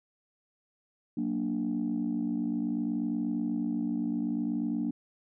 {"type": "chord", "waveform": "sine", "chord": "Gb augmented", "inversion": "none", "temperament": "equal", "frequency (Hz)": [185, 233.1, 293.7], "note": ["Gb3", "Bb3", "D4"], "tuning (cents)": [0, 0, 0], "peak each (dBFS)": [-35, -30, -31], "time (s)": [1.17, 4.91], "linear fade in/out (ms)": 5, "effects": ["tanh soft clip ceiling -22 dBFS"]}